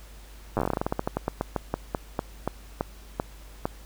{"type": "slowing click train", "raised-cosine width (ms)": 1, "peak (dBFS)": -11, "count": 27, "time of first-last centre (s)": [0.57, 3.655], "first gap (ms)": 9, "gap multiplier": 1.17, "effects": ["added 50 Hz sine -44 dBFS peak until 3.85 s", "pink hiss -52 dBFS RMS until 3.85 s"]}